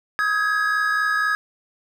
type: tone cluster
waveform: triangle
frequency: 1266 / 1606 / 1670 Hz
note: D#6 / G6 / G#6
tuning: +30 / +41 / +9 cents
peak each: -21 / -27 / -19 dBFS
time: 0.19-1.35 s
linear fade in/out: 0 ms
effects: 9-bit